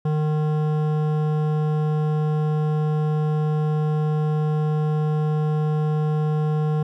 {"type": "tone with hard clipping", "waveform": "triangle", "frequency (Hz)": 152.8, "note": "D#3", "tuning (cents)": -31, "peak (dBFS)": -21, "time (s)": [0.05, 6.83], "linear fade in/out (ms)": 5, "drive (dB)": 17, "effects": []}